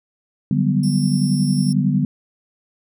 sine chord, G major seventh, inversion second, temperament equal, 146.83 / 185 / 196 / 246.9 Hz, D3 / F#3 / G3 / B3, 0 / 0 / 0 / 0 cents, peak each -19 / -22 / -20 / -21 dBFS, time 0.51-2.05 s, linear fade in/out 2 ms
20% pulse tone, 5400 Hz, E8, 41 cents sharp, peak -25 dBFS, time 0.83-1.73 s, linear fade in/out 5 ms
effects none

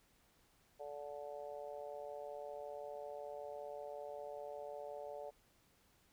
harmonic tone, 145.3 Hz, D3, 18 cents flat, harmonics 3 / 4 / 5 / 6, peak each -51 / -47 / -52 / -57 dBFS, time 0.79-5.31 s, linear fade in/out 20 ms, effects pink hiss -72 dBFS RMS until 6.12 s

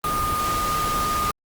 sine tone in noise, 1223 Hz, D#6, 30 cents flat, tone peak -22 dBFS, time 0.04-1.31 s, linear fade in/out 2 ms, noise pink, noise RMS -28 dBFS, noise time 0.04-1.31 s, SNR +3 dB, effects Opus 32 kbps

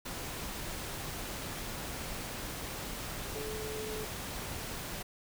sine tone in noise, 432.2 Hz, A4, 31 cents flat, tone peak -39 dBFS, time 3.35-4.05 s, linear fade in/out 10 ms, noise pink, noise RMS -40 dBFS, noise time 0.05-5.03 s, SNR -2 dB, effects none

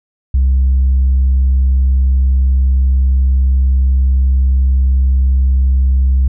sine tone, 65.7 Hz, C2, 8 cents sharp, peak -6 dBFS, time 0.34-6.28 s, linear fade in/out 5 ms, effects tanh soft clip ceiling -6 dBFS

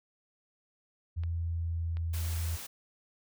sine tone with pitch glide, 84 to 82.8 Hz, E2 to E2, +33 to +8 cents, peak -30 dBFS, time 1.16-2.57 s, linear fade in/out 20 ms, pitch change -25 cents, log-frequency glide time 1.35-2.24 s
clicks, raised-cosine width 0.3 ms, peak -33 dBFS, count 2, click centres 1.236 / 1.97 s
white noise, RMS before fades -43 dBFS, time 2.13-2.67 s, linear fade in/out 10 ms
effects none

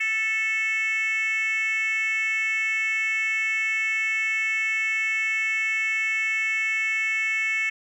sine tone with frequency modulation, 2200 Hz, C#7, 14 cents flat, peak -20 dBFS, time 0-7.7 s, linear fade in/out 10 ms, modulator 437 Hz, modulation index 0.85, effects tanh soft clip ceiling -20 dBFS + 10-bit

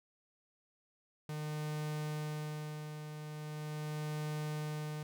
45% pulse tone with tremolo, 151.9 Hz, D#3, 41 cents flat, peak -36 dBFS, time 1.29-5.03 s, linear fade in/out 2 ms, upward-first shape sine, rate 0.41 Hz, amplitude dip 55%, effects none

